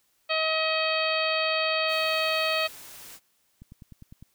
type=harmonic tone; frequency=635 Hz; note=D#5; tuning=35 cents sharp; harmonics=1 / 2 / 3 / 4 / 5 / 6 / 7; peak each=-28 / -31 / -34 / -29 / -33 / -35 / -33 dBFS; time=0.29-2.68 s; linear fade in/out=20 ms
type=noise; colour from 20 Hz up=white; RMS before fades=-45 dBFS; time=1.87-3.2 s; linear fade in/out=50 ms
type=click train; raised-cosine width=5 ms; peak=-33 dBFS; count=7; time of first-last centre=3.62-4.225 s; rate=9.91 Hz
effects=white hiss -69 dBFS RMS until 4.34 s